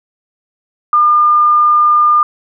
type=tone; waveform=sine; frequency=1206 Hz; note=D6; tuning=46 cents sharp; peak=-6 dBFS; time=0.93-2.23 s; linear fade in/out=2 ms; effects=none